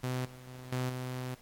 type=tone with level steps; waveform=sawtooth; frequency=127.1 Hz; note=C3; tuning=50 cents flat; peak=-28 / -45 / -41 / -27 / -32 dBFS; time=0.03-1.35 s; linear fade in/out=10 ms; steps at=0.25 / 0.47 / 0.72 / 0.89 s; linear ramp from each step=5 ms; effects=pink hiss -60 dBFS RMS until 1.41 s + AAC 64 kbps